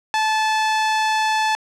sawtooth tone, 870 Hz, A5, 20 cents flat, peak -13 dBFS, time 0.14-1.55 s, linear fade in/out 0 ms, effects low-pass 6000 Hz 12 dB/octave + 9-bit

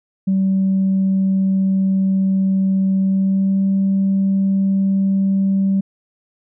sine tone with pitch glide, 191.8 to 194.25 Hz, G3 to G3, -37 to -16 cents, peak -12 dBFS, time 0.27-5.81 s, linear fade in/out 10 ms, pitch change +21 cents, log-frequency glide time 2.99-3.64 s, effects tanh soft clip ceiling -10 dBFS

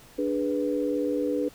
sine chord, G# diminished, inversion second, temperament equal, 293.7 / 415.3 / 493.9 Hz, D4 / G#4 / B4, 0 / 0 / 0 cents, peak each -27 / -31 / -28 dBFS, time 0.18-1.49 s, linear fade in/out 10 ms, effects pink hiss -52 dBFS RMS until 1.54 s

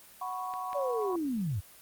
sine chord, F# suspended fourth, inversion none, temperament equal, 740 / 987.8 / 1108.7 Hz, F#5 / B5 / C#6, 0 / 0 / 0 cents, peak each -37 / -39 / -37 dBFS, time 0.21-1.16 s, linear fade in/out 5 ms
clicks, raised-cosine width 0.3 ms, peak -28 dBFS, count 2, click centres 0.538 / 0.731 s
sine linear sweep, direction down, 587.3 to 80.2 Hz, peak -29 dBFS, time 0.74-1.61 s, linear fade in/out 20 ms
effects white hiss -54 dBFS RMS until 1.81 s + Opus 24 kbps

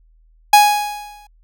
45% pulse tone with exponential decay, 830.6 Hz, G#5, in tune, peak -4 dBFS, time 0.53-1.27 s, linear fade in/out 5 ms, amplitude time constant 160 ms, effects added 40 Hz sine -49 dBFS peak until 1.43 s

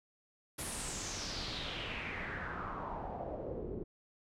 pink noise with low-pass filter sweep, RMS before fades -41 dBFS, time 0.58-3.84 s, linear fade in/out 10 ms, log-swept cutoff 11000 to 360 Hz, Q 4.1, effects none

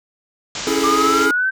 white low-pass noise, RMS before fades -27 dBFS, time 0.55-1.26 s, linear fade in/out 2 ms, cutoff 7400 Hz, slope 96 dB/octave
square chord, A major seventh, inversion first, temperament equal with one note detuned, 277.2 / 329.6 / 415.3 / 433.7 Hz, C#4 / E4 / G#4 / A4, 0 / 0 / 0 / -25 cents, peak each -23 dBFS, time 0.67-1.31 s, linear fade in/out 2 ms
sine exponential sweep, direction up, 1174 to 1563 Hz, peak -15 dBFS, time 0.83-1.51 s, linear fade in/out 20 ms
effects none

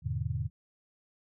sine chord, E dominant seventh, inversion none, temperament just, 82.41 / 103.01 / 123.61 / 148.33 Hz, E2 / G#2 / B2 / D3, 0 / -14 / +2 / +18 cents, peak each -36 / -35 / -35 / -37 dBFS, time 0.02-0.5 s, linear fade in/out 50 ms, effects none

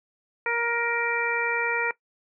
harmonic tone, 469.7 Hz, A#4, 13 cents sharp, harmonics 1 / 2 / 3 / 4 / 5, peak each -30 / -30 / -30 / -30 / -30 dBFS, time 0.46-1.91 s, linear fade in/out 2 ms, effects noise-tail reverb RT60 0.1 s tail -19 dB re dry

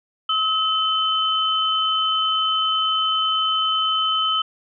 sine tone pair together, 1284 / 3054 Hz, E6 / G7, -46 / -46 cents, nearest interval octave + minor third, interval 1500 cents, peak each -21 / -20 dBFS, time 0.29-4.42 s, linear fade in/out 5 ms, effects none

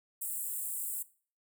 pink high-pass noise, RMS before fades -37 dBFS, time 0.21-1.03 s, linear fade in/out 10 ms, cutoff 7700 Hz, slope 96 dB/octave, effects noise-tail reverb RT60 0.4 s tail -18 dB re dry

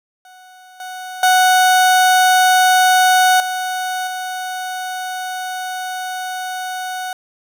30% pulse tone with level steps, 740 Hz, F#5, in tune, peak -38 / -25 / -7 / -17 / -20 dBFS, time 0.25-7.13 s, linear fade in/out 2 ms, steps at 0.8 / 1.23 / 3.4 / 4.07 s, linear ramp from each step 2 ms, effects none

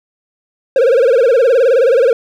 triangle tone with vibrato, 498.3 Hz, B4, 15 cents sharp, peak -5 dBFS, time 0.76-2.13 s, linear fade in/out 2 ms, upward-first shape sine, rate 19 Hz, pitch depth 170 cents each way, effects none

